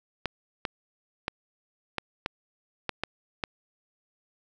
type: clicks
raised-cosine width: 0.3 ms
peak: -12 dBFS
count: 8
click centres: 0.257 / 0.652 / 1.281 / 1.983 / 2.261 / 2.893 / 3.036 / 3.438 s
effects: none